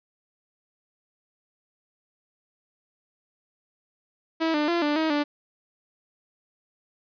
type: tone with pitch steps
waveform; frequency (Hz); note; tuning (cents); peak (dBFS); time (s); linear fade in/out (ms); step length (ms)
sawtooth; 324.5 / 298.6 / 342.5 / 294.9 / 317.5 / 292.8; E4 / D4 / F4 / D4 / D#4 / D4; -27 / +29 / -34 / +7 / +35 / -5; -18; 4.4-5.24; 20; 140
effects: resampled to 11025 Hz + 10-bit